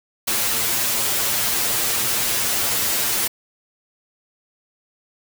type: noise with comb filter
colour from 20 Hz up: white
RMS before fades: -21 dBFS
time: 0.27-3.28 s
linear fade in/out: 10 ms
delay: 8.8 ms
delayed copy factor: +1
effects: none